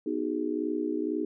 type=chord; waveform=sine; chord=G# minor seventh; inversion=first; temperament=just; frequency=249.2 / 311.5 / 373.8 / 415.3 Hz; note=B3 / D#4 / F#4 / G#4; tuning=+16 / +2 / +18 / 0 cents; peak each=-35 / -30 / -35 / -34 dBFS; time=0.06-1.25 s; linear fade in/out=5 ms; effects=none